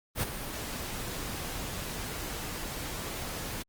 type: noise with ADSR envelope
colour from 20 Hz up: pink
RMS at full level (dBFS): -27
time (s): 0.15-3.63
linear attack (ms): 71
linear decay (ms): 25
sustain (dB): -10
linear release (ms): 12
effects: Opus 32 kbps